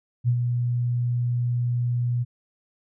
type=tone with ADSR envelope; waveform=sine; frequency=121.4 Hz; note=B2; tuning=29 cents flat; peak=-16 dBFS; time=0.24-2.25 s; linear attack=42 ms; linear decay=73 ms; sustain=-5 dB; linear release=30 ms; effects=none